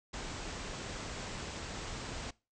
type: low-pass noise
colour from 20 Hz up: pink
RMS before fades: -42 dBFS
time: 0.13-2.31 s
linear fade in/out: 10 ms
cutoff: 8100 Hz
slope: 96 dB/octave
effects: noise-tail reverb RT60 0.3 s tail -23 dB re dry